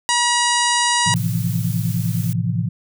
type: harmonic tone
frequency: 960 Hz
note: B5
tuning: 49 cents flat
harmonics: 1 / 2 / 3 / 4 / 5 / 6 / 7 / 8 / 9 / 10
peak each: -19 / -22 / -24 / -25 / -26 / -27 / -27 / -28 / -29 / -29 dBFS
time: 0.09-1.14 s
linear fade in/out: 0 ms
type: chord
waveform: sine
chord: F major seventh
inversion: first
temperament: equal with one note detuned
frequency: 110.64 / 130.81 / 164.81 / 174.61 Hz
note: A2 / C3 / E3 / F3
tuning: +10 / 0 / 0 / 0 cents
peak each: -22 / -24 / -24 / -24 dBFS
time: 1.06-2.69 s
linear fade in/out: 10 ms
type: noise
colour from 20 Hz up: blue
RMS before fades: -34 dBFS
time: 1.16-2.33 s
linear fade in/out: 0 ms
effects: none